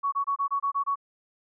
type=tone bursts; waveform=sine; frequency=1118 Hz; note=C#6; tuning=14 cents sharp; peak=-23 dBFS; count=8; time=0.03-0.957 s; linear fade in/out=20 ms; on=94 ms; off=25 ms; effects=none